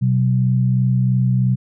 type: tone pair together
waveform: sine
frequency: 126.48 / 189.5 Hz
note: B2 / F#3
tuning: +42 / +42 cents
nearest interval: perfect fifth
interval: 700 cents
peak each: -14 / -20 dBFS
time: 0.01-1.56 s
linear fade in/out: 20 ms
effects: none